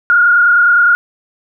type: tone with frequency modulation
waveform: sine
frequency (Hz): 1423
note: F6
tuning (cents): +32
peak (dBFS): -6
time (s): 0.1-0.95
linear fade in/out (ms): 0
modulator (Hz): 29.7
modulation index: 1.2
effects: none